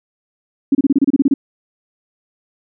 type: tone bursts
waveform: sine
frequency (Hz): 276.6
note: C#4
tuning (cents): -4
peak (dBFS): -8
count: 11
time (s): 0.72-1.34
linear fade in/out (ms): 5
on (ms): 30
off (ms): 29
effects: none